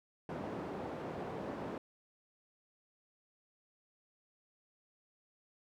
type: band-pass noise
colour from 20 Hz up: white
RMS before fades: -42 dBFS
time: 0.29-1.78 s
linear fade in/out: 2 ms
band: 120 to 590 Hz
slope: 12 dB/octave
effects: none